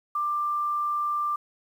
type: tone with quantisation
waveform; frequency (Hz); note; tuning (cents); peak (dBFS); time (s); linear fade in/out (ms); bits
sine; 1185; D6; +15; -24; 0.15-1.36; 5; 9
effects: none